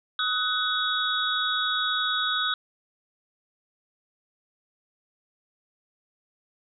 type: tone cluster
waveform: sine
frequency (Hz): 1267 / 1489 / 3404 / 3773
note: D#6 / F#6 / G#7 / A#7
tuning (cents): +31 / +11 / +42 / +20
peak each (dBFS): -29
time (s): 0.19-2.54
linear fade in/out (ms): 2
effects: none